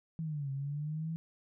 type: linear two-way sweep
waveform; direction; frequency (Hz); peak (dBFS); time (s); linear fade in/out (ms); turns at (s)
sine; down then up; 164.81 to 134.9 to 164.81; -34; 0.19-1.16; 0; 0.51
effects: none